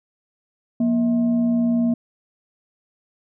sine tone with frequency modulation, 236.3 Hz, A#3, 24 cents sharp, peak -16 dBFS, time 0.8-1.94 s, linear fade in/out 5 ms, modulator 412 Hz, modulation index 0.36, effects none

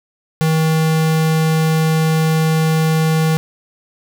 square tone, 159.1 Hz, D#3, 39 cents sharp, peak -13 dBFS, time 0.41-3.37 s, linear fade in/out 0 ms, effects none

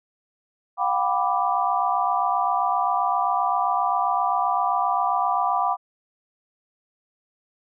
sine chord, G dominant seventh, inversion third, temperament equal with one note detuned, 716.4 / 784 / 987.8 / 1174.7 Hz, F5 / G5 / B5 / D6, +44 / 0 / 0 / 0 cents, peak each -25 dBFS, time 0.77-5.77 s, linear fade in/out 50 ms, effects none

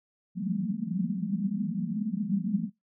pink band-pass noise, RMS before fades -30 dBFS, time 0.35-2.7 s, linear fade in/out 50 ms, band 170 to 230 Hz, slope 96 dB/octave, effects noise-tail reverb RT60 0.2 s tail -25 dB re dry

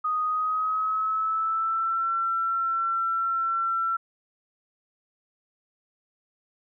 sine tone with pitch glide, 1244.5 to 1349.3 Hz, D#6 to E6, 0 to +40 cents, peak -23 dBFS, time 0.04-3.97 s, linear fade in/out 10 ms, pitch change +140 cents, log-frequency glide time 0.24-2.04 s, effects none

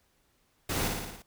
pink noise with echo, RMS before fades -32 dBFS, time 0.69-0.88 s, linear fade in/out 5 ms, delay 57 ms, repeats 6, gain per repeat -3 dB, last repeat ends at 1.222 s, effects pink hiss -70 dBFS RMS until 1.26 s

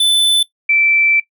square / sine tone pair in turn, 3512 / 2331 Hz, A7 / D7, -4 / -14 cents, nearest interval perfect fifth, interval 710 cents, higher first, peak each -10 dBFS, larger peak neither, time 0-0.43 / 0.69-1.2 s, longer second, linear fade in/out 5 ms, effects noise-tail reverb RT60 0.1 s tail -18 dB re dry

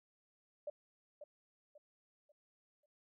sine tone with echo, 592 Hz, D5, 14 cents sharp, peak -39 dBFS, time 0.67-0.7 s, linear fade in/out 5 ms, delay 540 ms, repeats 4, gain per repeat -9 dB, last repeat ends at 2.86 s, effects none

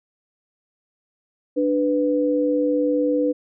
sine tone pair together, 295.2 / 496.5 Hz, D4 / B4, +9 / +9 cents, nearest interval major sixth, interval 900 cents, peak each -20 dBFS, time 1.56-3.33 s, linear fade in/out 20 ms, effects none

